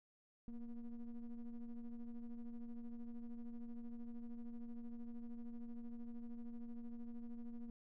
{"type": "ring-modulated tone", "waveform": "triangle", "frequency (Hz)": 120.5, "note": "B2", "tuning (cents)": -42, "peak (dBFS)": -40, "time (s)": [0.48, 7.7], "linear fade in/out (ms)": 0, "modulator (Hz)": 114, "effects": []}